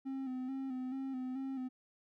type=tone with vibrato; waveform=triangle; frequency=261.6 Hz; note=C4; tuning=in tune; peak=-35 dBFS; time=0.05-1.69 s; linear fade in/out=20 ms; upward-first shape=square; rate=2.3 Hz; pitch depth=40 cents each way; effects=none